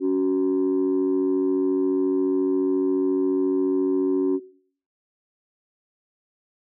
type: tone pair together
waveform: sine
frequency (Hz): 280 / 374.3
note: C#4 / F#4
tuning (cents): +18 / +20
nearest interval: perfect fourth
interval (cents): 502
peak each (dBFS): -20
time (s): 0-4.4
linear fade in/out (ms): 50
effects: noise-tail reverb RT60 0.5 s tail -18 dB re dry + tanh soft clip ceiling -15 dBFS